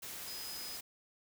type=tone in noise; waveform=sine; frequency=5030 Hz; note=D#8; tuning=18 cents sharp; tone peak=-45 dBFS; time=0.27-0.77 s; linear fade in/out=10 ms; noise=white; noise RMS=-45 dBFS; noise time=0.02-0.81 s; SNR=-3 dB; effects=none